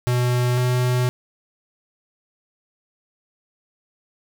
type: tone pair in turn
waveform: square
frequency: 123.47 / 124.9 Hz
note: B2 / B2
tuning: 0 / +20 cents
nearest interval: unison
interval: 20 cents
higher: second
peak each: -18 dBFS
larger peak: neither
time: 0.07-0.58 / 0.58-1.09 s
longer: neither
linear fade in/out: 0 ms
effects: none